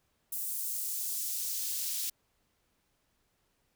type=noise with high-pass filter sweep; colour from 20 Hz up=white; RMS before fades=-35 dBFS; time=0.32-2.1 s; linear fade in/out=5 ms; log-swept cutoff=9800 to 3900 Hz; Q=0.88; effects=pink hiss -75 dBFS RMS until 3.75 s